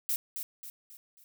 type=noise with echo; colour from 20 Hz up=violet; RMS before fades=-30 dBFS; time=0.09-0.16 s; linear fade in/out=0 ms; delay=270 ms; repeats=4; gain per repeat=-7 dB; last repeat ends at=1.24 s; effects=none